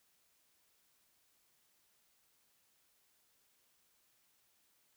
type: silence
effects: white hiss -74 dBFS RMS until 4.96 s